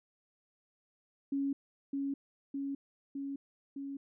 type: tone with echo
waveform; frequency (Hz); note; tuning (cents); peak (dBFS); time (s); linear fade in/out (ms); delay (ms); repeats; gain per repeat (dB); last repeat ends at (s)
sine; 277.2; C#4; 0; -30; 1.32-1.53; 5; 610; 4; -2; 3.97
effects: none